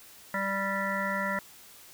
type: harmonic tone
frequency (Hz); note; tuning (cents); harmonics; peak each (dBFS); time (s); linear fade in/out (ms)
196; G3; 0; 1 / 3 / 5 / 7 / 9 / 10; -35 / -35 / -35 / -35 / -35 / -35; 0.34-1.39; 2
effects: white hiss -52 dBFS RMS until 1.93 s